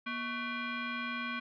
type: tone with frequency modulation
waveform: sine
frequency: 637 Hz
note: D#5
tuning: 41 cents sharp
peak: -34 dBFS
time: 0.06-1.4 s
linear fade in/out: 10 ms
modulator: 877 Hz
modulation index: 2.6
effects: none